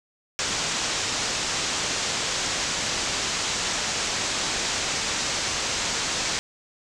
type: low-pass noise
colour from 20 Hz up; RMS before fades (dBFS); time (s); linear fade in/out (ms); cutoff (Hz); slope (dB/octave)
white; -27; 0.39-6.39; 0; 7500; 48
effects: none